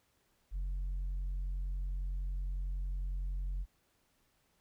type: tone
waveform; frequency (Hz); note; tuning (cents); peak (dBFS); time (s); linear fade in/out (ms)
sine; 45.46; F#1; -30; -31; 0.51-3.66; 50
effects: tanh soft clip ceiling -33 dBFS + pink hiss -74 dBFS RMS until 4.6 s